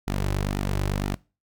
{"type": "tone with flanger", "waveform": "sawtooth", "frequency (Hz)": 49, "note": "G1", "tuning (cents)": 0, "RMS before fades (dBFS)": -26, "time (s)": [0.07, 1.15], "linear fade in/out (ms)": 10, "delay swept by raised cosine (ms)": [1.8, 4.4], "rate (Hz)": 2, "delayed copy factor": -0.6, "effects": ["noise-tail reverb RT60 0.3 s tail -21 dB re dry"]}